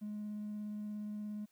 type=tone with vibrato; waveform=triangle; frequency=209.8 Hz; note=G#3; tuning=18 cents sharp; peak=-36 dBFS; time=0.01-1.46 s; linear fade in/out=20 ms; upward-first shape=sine; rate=17 Hz; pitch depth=8 cents each way; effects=tanh soft clip ceiling -35 dBFS + white hiss -75 dBFS RMS until 1.51 s